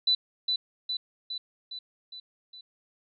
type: tone with echo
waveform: sine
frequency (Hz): 3986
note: B7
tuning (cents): +15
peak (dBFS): -20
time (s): 0.07-0.15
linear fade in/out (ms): 5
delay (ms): 410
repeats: 6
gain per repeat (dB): -4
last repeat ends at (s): 2.61
effects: none